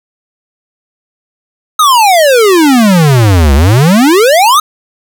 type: exponential two-way sweep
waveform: square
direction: down then up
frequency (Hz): 1292 to 66.3 to 1292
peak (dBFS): -4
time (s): 1.79-4.6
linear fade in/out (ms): 5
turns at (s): 3.54
effects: none